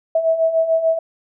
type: beating tone pair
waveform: sine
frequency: 646 / 652.8 Hz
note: E5 / E5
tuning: -35 / -17 cents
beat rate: 6.8 Hz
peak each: -21 / -15 dBFS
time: 0.15-0.99 s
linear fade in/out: 5 ms
effects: none